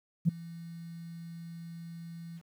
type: tone with ADSR envelope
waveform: sine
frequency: 167.5 Hz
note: E3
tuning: 28 cents sharp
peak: -18 dBFS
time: 0.25-2.42 s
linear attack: 35 ms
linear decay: 9 ms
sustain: -23 dB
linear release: 52 ms
effects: tanh soft clip ceiling -14 dBFS + 10-bit